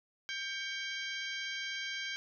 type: harmonic tone with a mistuned harmonic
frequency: 792 Hz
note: G5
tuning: 18 cents sharp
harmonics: 2 / 3 / 4 / 5 / 6 / 7 / 8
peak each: -41 / -42 / -42 / -48 / -48 / -50 / -52 dBFS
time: 0.29-2.16 s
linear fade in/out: 0 ms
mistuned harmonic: 3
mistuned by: -88 cents
effects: none